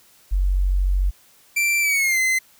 sine tone, 46.73 Hz, F#1, 18 cents sharp, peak -16 dBFS, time 0.31-1.11 s, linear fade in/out 20 ms
45% pulse tone with pitch glide, 2349 to 2057 Hz, D7 to C7, 0 to -30 cents, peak -17 dBFS, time 1.56-2.39 s, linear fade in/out 10 ms, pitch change -230 cents, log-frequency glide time 1.81-2.19 s
effects white hiss -54 dBFS RMS until 2.59 s

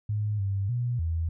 sine tone with pitch steps, 105.3 / 98.3 / 121.5 / 82.2 Hz, G#2 / G2 / B2 / E2, +24 / +5 / -28 / -4 cents, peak -25 dBFS, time 0.09-1.29 s, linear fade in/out 5 ms, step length 300 ms, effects none

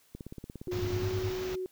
click train, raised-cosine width 3 ms, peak -28 dBFS, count 16, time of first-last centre 0.15-1.022 s, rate 17.2 Hz
sine tone with pitch glide, 360.1 to 370.9 Hz, F#4 to F#4, -47 to +4 cents, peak -32 dBFS, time 0.68-1.66 s, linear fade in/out 0 ms, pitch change +51 cents, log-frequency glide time 0.94-1.07 s
pink band-stop noise, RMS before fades -41 dBFS, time 0.71-1.56 s, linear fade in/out 10 ms, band 6600 to 14000 Hz, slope 48 dB/octave
sine tone with tremolo, 100 Hz, G2, 35 cents sharp, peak -29 dBFS, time 0.72-1.32 s, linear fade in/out 50 ms, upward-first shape square, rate 9.6 Hz, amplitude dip 75%
effects white hiss -65 dBFS RMS until 1.71 s

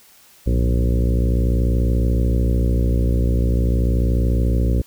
harmonic tone with a mistuned harmonic, 60.4 Hz, B1, 38 cents flat, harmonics 1 / 2 / 3 / 4 / 5 / 6 / 7 / 8 / 9, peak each -16 / -22 / -26 / -28 / -30 / -32 / -33 / -34 / -35 dBFS, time 0.46-4.82 s, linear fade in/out 10 ms, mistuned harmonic 2, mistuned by -100 cents, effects white hiss -50 dBFS RMS until 4.86 s

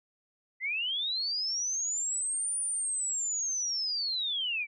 sine linear two-way sweep, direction up then down, 1985 to 9480 to 2259 Hz, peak -29 dBFS, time 0.6-4.67 s, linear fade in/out 50 ms, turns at 2.59 s, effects none

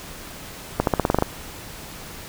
accelerating click train, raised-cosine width 1 ms, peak -3 dBFS, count 9, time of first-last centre 0.8-1.224 s, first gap 72 ms, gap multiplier 0.91, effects pink hiss -38 dBFS RMS until 2.28 s

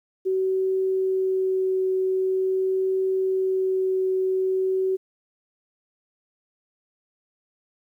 sine tone with vibrato, 377.7 Hz, F#4, 36 cents sharp, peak -20 dBFS, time 0.25-4.97 s, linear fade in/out 20 ms, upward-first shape triangle, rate 0.45 Hz, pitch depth 8 cents each way, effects 10-bit

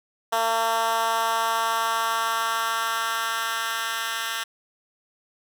10% pulse tone with high-pass filter sweep, 226.8 Hz, A#3, 47 cents flat, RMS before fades -25 dBFS, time 0.32-4.44 s, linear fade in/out 10 ms, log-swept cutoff 720 to 1900 Hz, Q 1.7, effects none

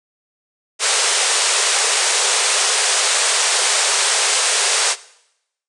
white band-pass noise, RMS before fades -17 dBFS, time 0.79-4.96 s, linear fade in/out 50 ms, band 390 to 9500 Hz, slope 96 dB/octave, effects noise-tail reverb RT60 0.8 s tail -19 dB re dry

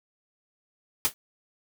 white noise with exponential decay, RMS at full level -19 dBFS, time 1.05-1.14 s, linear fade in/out 0 ms, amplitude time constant 18 ms, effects none

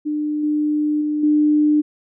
sine tone with level steps, 300 Hz, D4, 37 cents sharp, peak -19 / -16 / -18 / -12 dBFS, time 0.05-1.82 s, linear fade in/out 20 ms, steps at 0.43 / 1.01 / 1.23 s, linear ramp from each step 5 ms, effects none

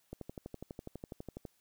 click train, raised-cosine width 2 ms, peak -29 dBFS, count 17, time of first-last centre 0.13-1.452 s, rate 12.1 Hz, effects white hiss -73 dBFS RMS until 1.6 s

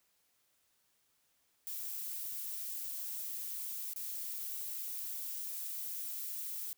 violet noise with dropouts, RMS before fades -41 dBFS, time 1.67-6.73 s, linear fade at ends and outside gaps 0 ms, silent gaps 3.935-3.961 s, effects white hiss -75 dBFS RMS until 6.77 s

